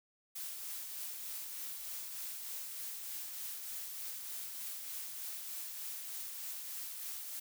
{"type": "noise with tremolo", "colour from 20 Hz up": "blue", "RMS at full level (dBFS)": -42, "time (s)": [0.35, 7.4], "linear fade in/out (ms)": 10, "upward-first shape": "triangle", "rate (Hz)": 3.3, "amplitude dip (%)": 35, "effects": []}